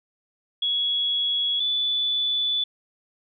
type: tone pair in turn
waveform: sine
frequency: 3350 / 3474 Hz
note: G#7 / A7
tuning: +14 / -23 cents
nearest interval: minor second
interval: 63 cents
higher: second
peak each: -21 dBFS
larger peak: neither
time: 0.62-1.6 / 1.6-2.64 s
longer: second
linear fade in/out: 5 ms
effects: none